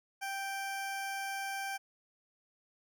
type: tone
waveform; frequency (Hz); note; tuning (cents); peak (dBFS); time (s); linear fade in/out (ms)
20% pulse; 784; G5; 0; -31; 0.21-1.78; 20
effects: none